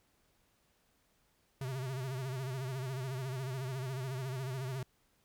square tone with vibrato, 130.81 Hz, C3, in tune, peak -37 dBFS, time 1.61-4.83 s, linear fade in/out 2 ms, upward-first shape sine, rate 14 Hz, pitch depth 86 cents each way, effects pink hiss -73 dBFS RMS until 5.24 s

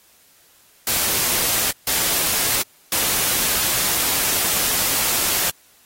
white noise bursts at uneven times, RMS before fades -20 dBFS, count 3, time 0.87-1.71 / 1.87-2.62 / 2.92-5.5 s, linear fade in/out 2 ms, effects white hiss -54 dBFS RMS until 5.85 s + AAC 48 kbps

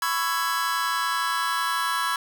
45% pulse chord, C# minor seventh, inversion third, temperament just, 997.9 / 1108.7 / 1330.5 / 1663.1 Hz, B5 / C#6 / E6 / G#6, +18 / 0 / +16 / +2 cents, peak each -29 dBFS, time 0.02-2.16 s, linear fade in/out 2 ms, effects none

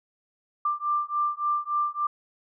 sine beating tone pair, 1183 / 1186.5 Hz, D6 / D6, +12 / +17 cents, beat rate 3.5 Hz, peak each -27 dBFS, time 0.65-2.07 s, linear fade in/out 5 ms, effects none

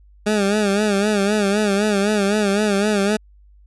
20% pulse tone with vibrato, 205 Hz, G#3, 22 cents flat, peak -11 dBFS, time 0.26-3.17 s, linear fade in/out 10 ms, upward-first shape sine, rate 3.9 Hz, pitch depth 82 cents each way, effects added 50 Hz sine -46 dBFS peak until 3.66 s + resampled to 24000 Hz

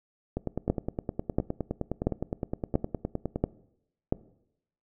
two click trains, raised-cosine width 2 ms, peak -10 / -16 dBFS, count 6 / 30, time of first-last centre 0.7-4.125 / 0.37-3.36 s, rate 1.46 / 9.7 Hz, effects noise-tail reverb RT60 0.8 s tail -21 dB re dry

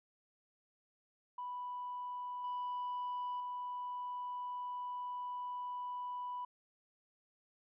sine tone with level steps, 987.8 Hz, B5, in tune, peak -39 / -35 / -38 dBFS, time 1.38-6.45 s, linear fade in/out 5 ms, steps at 2.44 / 3.4 s, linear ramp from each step 2 ms, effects tanh soft clip ceiling -35 dBFS

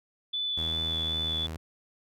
sine tone with vibrato, 3473 Hz, A7, 23 cents flat, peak -28 dBFS, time 0.33-1.47 s, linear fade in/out 10 ms, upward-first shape sine, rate 2.6 Hz, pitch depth 10 cents each way
sawtooth tone with pitch glide, 81.1 to 79.98 Hz, E2 to D#2, -28 to +48 cents, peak -31 dBFS, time 0.57-1.57 s, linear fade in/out 10 ms, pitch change -24 cents, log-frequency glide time 0.87-1.1 s
effects none

